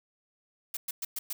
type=noise bursts; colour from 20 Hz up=blue; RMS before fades=-34 dBFS; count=5; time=0.74-1.33 s; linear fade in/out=5 ms; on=30 ms; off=110 ms; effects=none